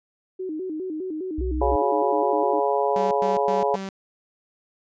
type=tone with vibrato; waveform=sine; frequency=340.6 Hz; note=F4; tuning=43 cents flat; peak=-27 dBFS; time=0.39-2.6 s; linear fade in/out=10 ms; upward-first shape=square; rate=4.9 Hz; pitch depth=160 cents each way
type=tone; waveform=sine; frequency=63.1 Hz; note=B1; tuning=38 cents sharp; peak=-24 dBFS; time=1.38-1.76 s; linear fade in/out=5 ms
type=harmonic tone; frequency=140 Hz; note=C#3; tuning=18 cents sharp; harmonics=3 / 4 / 5 / 6 / 7; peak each=-24 / -25 / -26 / -27 / -27 dBFS; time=1.61-3.76 s; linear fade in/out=5 ms
type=tone bursts; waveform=sawtooth; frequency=193.4 Hz; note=G3; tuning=23 cents flat; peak=-26 dBFS; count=4; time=2.96-3.89 s; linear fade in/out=0 ms; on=150 ms; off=110 ms
effects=resampled to 16000 Hz